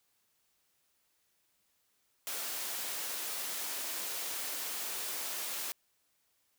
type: high-pass noise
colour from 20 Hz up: white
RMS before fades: -38 dBFS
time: 2.27-5.72 s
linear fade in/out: 0 ms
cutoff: 320 Hz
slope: 12 dB/octave
effects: white hiss -75 dBFS RMS until 6.58 s